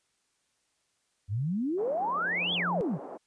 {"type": "exponential two-way sweep", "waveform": "sine", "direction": "up then down", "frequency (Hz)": [91.7, 3485, 125], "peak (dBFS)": -27, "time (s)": [1.28, 2.99], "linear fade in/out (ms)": 50, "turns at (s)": 2.54}
{"type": "tone with exponential growth", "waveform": "sine", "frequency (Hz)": 176.3, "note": "F3", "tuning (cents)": 17, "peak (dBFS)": -29, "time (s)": [1.38, 2.81], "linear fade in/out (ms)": 0, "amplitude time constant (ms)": 310}
{"type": "band-pass noise", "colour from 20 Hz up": "white", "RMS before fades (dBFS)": -42, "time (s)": [1.77, 3.18], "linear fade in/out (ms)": 20, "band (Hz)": [250, 810], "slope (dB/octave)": 24}
{"effects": ["white hiss -74 dBFS RMS until 3.26 s", "resampled to 22050 Hz"]}